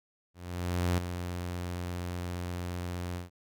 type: tone with ADSR envelope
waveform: sawtooth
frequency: 88.5 Hz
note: F2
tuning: 23 cents sharp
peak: -21 dBFS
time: 0.34-3.3 s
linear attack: 640 ms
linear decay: 4 ms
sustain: -9 dB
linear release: 140 ms
effects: none